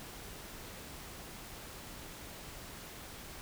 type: silence
effects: pink hiss -48 dBFS RMS until 3.41 s